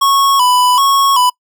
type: tone with vibrato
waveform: square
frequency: 1046.5 Hz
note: C6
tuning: in tune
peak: -9 dBFS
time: 0.01-1.3 s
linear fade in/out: 10 ms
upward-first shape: square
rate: 1.3 Hz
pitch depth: 89 cents each way
effects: noise-tail reverb RT60 0.1 s tail -25 dB re dry